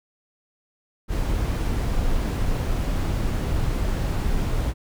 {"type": "noise", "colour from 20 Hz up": "brown", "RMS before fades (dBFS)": -23, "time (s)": [1.08, 4.74], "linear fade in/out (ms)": 50, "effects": []}